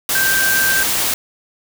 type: tone in noise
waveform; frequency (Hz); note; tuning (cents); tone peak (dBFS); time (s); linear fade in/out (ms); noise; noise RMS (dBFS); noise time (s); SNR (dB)
sine; 1568; G6; 0; -15; 0.15-0.83; 2; white; -18; 0.09-1.14; 0
effects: none